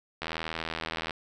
click train, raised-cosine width 0.3 ms, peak -16 dBFS, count 73, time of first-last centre 0.22-1.108 s, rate 81.1 Hz, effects none

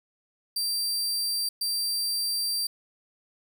sawtooth tone bursts at uneven times, 4700 Hz, D8, 1 cent sharp, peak -23 dBFS, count 2, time 0.56-1.49 / 1.61-2.67 s, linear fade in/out 5 ms, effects none

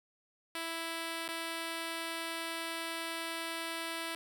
5% pulse tone with dropouts, 330 Hz, E4, 2 cents sharp, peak -25 dBFS, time 0.55-4.15 s, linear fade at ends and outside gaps 1 ms, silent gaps 1.279-1.288 s, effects none

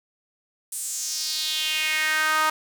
sawtooth tone with high-pass filter sweep, 311.1 Hz, D#4, in tune, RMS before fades -25 dBFS, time 0.72-2.5 s, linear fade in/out 5 ms, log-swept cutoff 9200 to 1100 Hz, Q 3.2, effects none

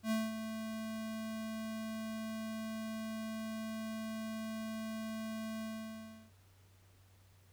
square tone with ADSR envelope, 220.7 Hz, A3, 5 cents sharp, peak -31 dBFS, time 0.03-6.32 s, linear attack 82 ms, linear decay 200 ms, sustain -9 dB, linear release 700 ms, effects added 95 Hz sine -62 dBFS peak until 7.52 s + pink hiss -69 dBFS RMS until 7.52 s

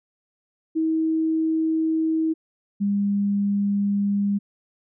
sine tone pair in turn, 320 / 201.6 Hz, D#4 / G3, +49 / +49 cents, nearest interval minor sixth, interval 800 cents, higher first, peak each -19 / -19 dBFS, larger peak neither, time 0.75-2.34 / 2.8-4.39 s, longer neither, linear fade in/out 20 ms, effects none

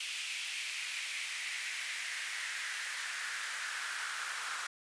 pink noise with high-pass filter sweep, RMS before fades -39 dBFS, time 0-4.67 s, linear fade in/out 5 ms, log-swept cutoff 2600 to 1400 Hz, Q 3.2, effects resampled to 22050 Hz

